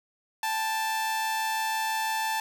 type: tone pair together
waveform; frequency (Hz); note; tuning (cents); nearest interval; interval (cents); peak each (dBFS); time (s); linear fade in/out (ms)
sawtooth; 794 / 880; G5 / A5; +22 / 0; major second; 178; -35 / -23; 0.43-2.4; 2
effects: 10-bit